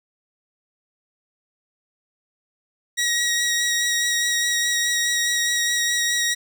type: tone with vibrato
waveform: 15% pulse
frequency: 1900 Hz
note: A#6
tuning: 33 cents sharp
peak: -13 dBFS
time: 2.97-6.35 s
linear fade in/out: 20 ms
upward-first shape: sine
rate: 4.8 Hz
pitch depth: 14 cents each way
effects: none